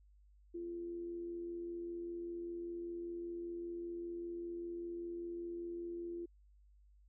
sine tone with amplitude modulation, 343.5 Hz, F4, 29 cents flat, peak -39 dBFS, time 0.54-6.26 s, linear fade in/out 10 ms, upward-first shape sine, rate 85.1 Hz, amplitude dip 35%, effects added 50 Hz sine -62 dBFS peak until 7.08 s

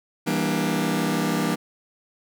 sawtooth chord, E half-diminished seventh, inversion none, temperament just, 164.81 / 197.78 / 237.3 / 296.7 Hz, E3 / G3 / Bb3 / D4, 0 / +16 / +31 / +18 cents, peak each -23 dBFS, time 0.26-1.56 s, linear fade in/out 20 ms, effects none

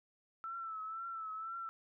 sine tone with vibrato, 1323 Hz, E6, 6 cents sharp, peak -40 dBFS, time 0.44-1.69 s, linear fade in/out 0 ms, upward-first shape triangle, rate 2 Hz, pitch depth 61 cents each way, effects none

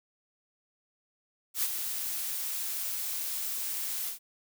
blue noise with ADSR envelope, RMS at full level -27 dBFS, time 1.54-4.19 s, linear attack 92 ms, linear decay 39 ms, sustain -7 dB, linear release 110 ms, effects none

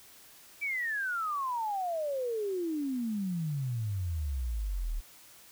sine exponential sweep, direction down, 2349 to 35.89 Hz, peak -30 dBFS, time 0.61-5.01 s, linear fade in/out 20 ms, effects white hiss -55 dBFS RMS until 5.51 s

